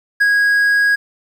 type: tone with ADSR envelope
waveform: triangle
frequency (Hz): 1650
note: G#6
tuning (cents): -12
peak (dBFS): -7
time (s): 0.2-0.96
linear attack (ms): 14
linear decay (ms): 42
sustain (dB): -2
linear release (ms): 14
effects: 8-bit